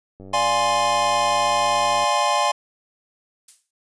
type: click train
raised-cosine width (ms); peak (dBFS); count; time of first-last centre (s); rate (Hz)
2; -28; 178; 0.2-2.04; 96.2
type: chord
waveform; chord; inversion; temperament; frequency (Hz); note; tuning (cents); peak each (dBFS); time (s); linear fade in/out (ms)
square; D half-diminished seventh; none; equal with one note detuned; 587.3 / 700.5 / 830.6 / 1046.5; D5 / F5 / Ab5 / C6; 0 / +5 / 0 / 0; -26 / -26 / -23 / -22; 0.33-2.52; 10
type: noise with exponential decay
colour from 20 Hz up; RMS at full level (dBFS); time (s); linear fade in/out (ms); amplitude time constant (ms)
violet; -35; 3.48-3.71; 5; 48
effects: resampled to 22050 Hz